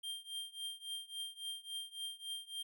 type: tone with tremolo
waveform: square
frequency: 3184 Hz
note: G7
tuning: 26 cents sharp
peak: -39 dBFS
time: 0.03-2.63 s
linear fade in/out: 10 ms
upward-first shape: triangle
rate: 3.6 Hz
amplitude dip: 95%
effects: none